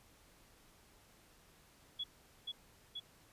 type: tone with echo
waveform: sine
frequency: 3375 Hz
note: G#7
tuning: 27 cents sharp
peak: -37 dBFS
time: 1.99-2.04 s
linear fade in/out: 10 ms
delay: 480 ms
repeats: 2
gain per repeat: -2 dB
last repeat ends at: 3 s
effects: pink hiss -65 dBFS RMS until 3.32 s + resampled to 32000 Hz